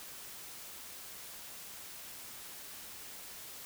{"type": "silence", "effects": ["white hiss -48 dBFS RMS until 3.65 s"]}